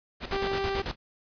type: noise with tremolo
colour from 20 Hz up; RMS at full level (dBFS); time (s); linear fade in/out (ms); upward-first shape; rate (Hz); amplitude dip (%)
pink; -32; 0.2-0.96; 50; square; 9.1; 75
type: tone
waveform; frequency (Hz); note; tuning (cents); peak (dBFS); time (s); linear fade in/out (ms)
sawtooth; 392; G4; 0; -24; 0.32-0.82; 5
type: clicks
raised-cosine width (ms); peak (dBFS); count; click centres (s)
1; -24; 3; 0.517 / 0.798 / 0.912
effects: resampled to 11025 Hz